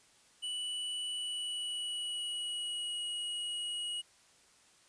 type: tone with pitch glide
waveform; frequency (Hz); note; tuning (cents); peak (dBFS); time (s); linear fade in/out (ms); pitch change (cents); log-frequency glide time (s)
square; 2960 to 2902; F#7 to F#7; 0 to -34; -36; 0.42-4.02; 20; -34; 1.1-3.03
effects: white hiss -64 dBFS RMS until 4.88 s + resampled to 22050 Hz